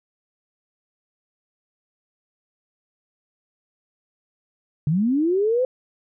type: linear sweep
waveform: sine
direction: up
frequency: 138.59 to 522 Hz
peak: -17 dBFS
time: 4.87-5.65 s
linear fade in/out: 2 ms
effects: none